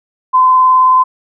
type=tone with vibrato; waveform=sine; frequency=1025 Hz; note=C6; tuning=36 cents flat; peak=-5 dBFS; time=0.33-1.04 s; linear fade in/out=20 ms; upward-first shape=triangle; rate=19 Hz; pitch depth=18 cents each way; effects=none